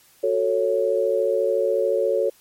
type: chord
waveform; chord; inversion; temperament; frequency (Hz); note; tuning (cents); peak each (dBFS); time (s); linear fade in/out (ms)
sine; F# minor; none; just; 370 / 444 / 555; F#4 / A4 / C#5; 0 / +16 / +2; -25 / -22 / -21; 0.23-2.3; 10
effects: white hiss -55 dBFS RMS until 2.4 s + MP3 64 kbps